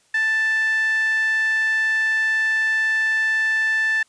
5% pulse tone with band-pass filter, 882 Hz, A5, 4 cents sharp, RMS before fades -20 dBFS, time 0.14-4.03 s, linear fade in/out 5 ms, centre 1800 Hz, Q 9.7, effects white hiss -60 dBFS RMS until 4.08 s + resampled to 22050 Hz

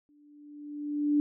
sine tone with exponential growth, 293.7 Hz, D4, in tune, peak -20 dBFS, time 0.09-1.2 s, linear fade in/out 0 ms, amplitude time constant 240 ms, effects none

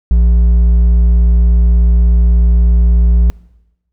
sine tone with hard clipping, 58.27 Hz, A#1, in tune, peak -7 dBFS, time 0.11-3.3 s, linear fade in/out 0 ms, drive 4 dB, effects noise-tail reverb RT60 1.0 s tail -24 dB re dry

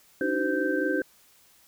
sine tone cluster, 290.1 / 314.5 / 378.6 / 513 / 1558 Hz, D4 / D#4 / F#4 / C5 / G6, -21 / +19 / +40 / -34 / -11 cents, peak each -30 dBFS, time 0.21-1.02 s, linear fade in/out 2 ms, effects white hiss -59 dBFS RMS until 1.67 s

